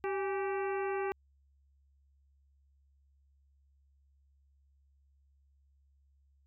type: harmonic tone with a mistuned harmonic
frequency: 388 Hz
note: G4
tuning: 18 cents flat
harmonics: 1 / 2 / 3 / 4 / 5 / 6 / 7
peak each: -33 / -39 / -43 / -45 / -47 / -49 / -50 dBFS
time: 0.04-1.12 s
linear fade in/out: 0 ms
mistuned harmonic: 2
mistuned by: +78 cents
effects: added 69 Hz sine -65 dBFS peak until 6.46 s